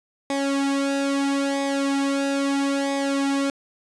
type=tone with flanger; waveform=sawtooth; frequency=277.2 Hz; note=C#4; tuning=in tune; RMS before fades=-23 dBFS; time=0.3-3.5 s; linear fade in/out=2 ms; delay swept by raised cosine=0.69 to 2.69 ms; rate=0.76 Hz; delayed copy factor=-0.8; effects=resampled to 22050 Hz